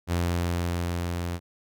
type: tone with level ramp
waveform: sawtooth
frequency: 86.7 Hz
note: F2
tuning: 12 cents flat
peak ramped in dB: -19 to -25 dBFS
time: 0.07-1.4 s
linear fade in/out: 50 ms
effects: none